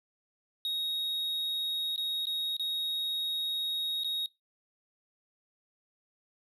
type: tone with dropouts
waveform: triangle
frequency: 3762 Hz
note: A#7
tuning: 15 cents sharp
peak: -28 dBFS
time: 0.65-4.26 s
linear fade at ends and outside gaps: 1 ms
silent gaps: 1.961-1.978 / 2.255-2.269 / 2.567-2.596 / 4.035-4.045 s
effects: noise-tail reverb RT60 0.2 s tail -23 dB re dry

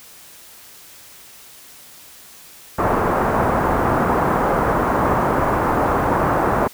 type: low-pass noise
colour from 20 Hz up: white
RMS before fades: -18 dBFS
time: 2.78-6.68 s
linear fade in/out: 10 ms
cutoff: 1200 Hz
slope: 24 dB/octave
effects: white hiss -43 dBFS RMS until 6.73 s

